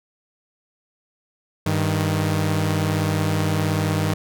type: tone pair together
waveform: sawtooth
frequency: 98.88 / 156.2 Hz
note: G2 / D#3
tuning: +15 / +7 cents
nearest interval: minor sixth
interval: 792 cents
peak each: -18 dBFS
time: 1.66-4.14 s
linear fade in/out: 5 ms
effects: none